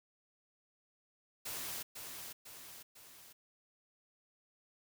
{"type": "noise with echo", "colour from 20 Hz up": "white", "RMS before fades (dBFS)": -42, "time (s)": [1.45, 1.83], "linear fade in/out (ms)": 10, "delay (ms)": 500, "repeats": 3, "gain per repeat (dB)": -5, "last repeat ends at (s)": 3.33, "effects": []}